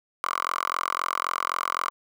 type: tone with high-pass filter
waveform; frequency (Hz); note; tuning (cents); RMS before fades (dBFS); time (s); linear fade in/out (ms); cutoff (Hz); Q
5% pulse; 43.85; F1; +8; -28; 0.24-1.9; 0; 1100; 7.2
effects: none